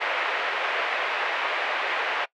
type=band-pass noise; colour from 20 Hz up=white; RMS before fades=-27 dBFS; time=0-2.26 s; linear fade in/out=20 ms; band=470 to 2500 Hz; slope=24 dB/octave; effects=noise-tail reverb RT60 0.1 s tail -22 dB re dry